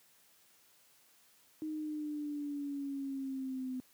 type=linear sweep; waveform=sine; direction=down; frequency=311.8 to 254.3 Hz; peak=-36 dBFS; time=1.62-3.8 s; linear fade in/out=0 ms; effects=white hiss -66 dBFS RMS until 3.93 s + high-pass 100 Hz 12 dB/octave